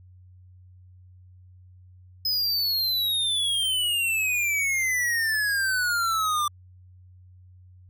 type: exponential sweep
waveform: square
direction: down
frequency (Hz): 5100 to 1174.7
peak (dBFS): -23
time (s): 2.25-6.48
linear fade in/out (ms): 5
effects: added 91 Hz sine -48 dBFS peak until 7.89 s